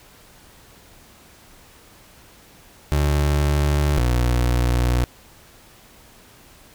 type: tone pair in turn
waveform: 30% pulse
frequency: 73 / 60.72 Hz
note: D2 / B1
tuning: -10 / -29 cents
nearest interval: minor third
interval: 319 cents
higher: first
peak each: -14 dBFS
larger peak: neither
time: 2.92-3.98 / 3.98-5.04 s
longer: neither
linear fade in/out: 0 ms
effects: pink hiss -49 dBFS RMS until 6.74 s